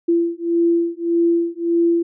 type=beating tone pair; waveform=sine; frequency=338.1 / 339.8 Hz; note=E4 / F4; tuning=+44 / -47 cents; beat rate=1.7 Hz; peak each=-18 dBFS; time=0.08-2.03 s; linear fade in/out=10 ms; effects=none